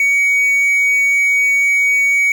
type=tone with quantisation; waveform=triangle; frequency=2249 Hz; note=C#7; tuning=24 cents sharp; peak=-9 dBFS; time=0-2.32 s; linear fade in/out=2 ms; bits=6; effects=none